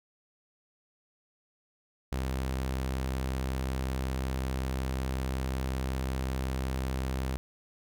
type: tone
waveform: sawtooth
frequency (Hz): 65.41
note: C2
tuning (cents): 0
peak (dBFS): -26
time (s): 2.12-7.37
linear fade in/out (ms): 0
effects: none